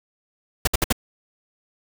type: noise bursts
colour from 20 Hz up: pink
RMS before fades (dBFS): -18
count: 4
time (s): 0.65-0.926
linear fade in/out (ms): 5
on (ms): 24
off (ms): 60
effects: none